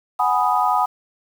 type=chord; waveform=sine; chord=G# minor seventh; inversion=third; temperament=equal; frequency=740 / 830.6 / 987.8 / 1244.5 Hz; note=F#5 / G#5 / B5 / D#6; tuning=0 / 0 / 0 / 0 cents; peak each=-21 dBFS; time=0.19-0.86 s; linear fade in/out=10 ms; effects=7-bit